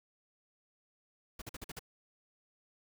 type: noise bursts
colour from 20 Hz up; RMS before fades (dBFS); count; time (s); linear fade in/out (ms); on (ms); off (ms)
pink; -44; 6; 1.39-1.793; 5; 28; 47
effects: none